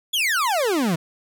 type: exponential sweep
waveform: 40% pulse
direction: down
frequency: 3520 to 153.4 Hz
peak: -18 dBFS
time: 0.13-0.96 s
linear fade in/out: 10 ms
effects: none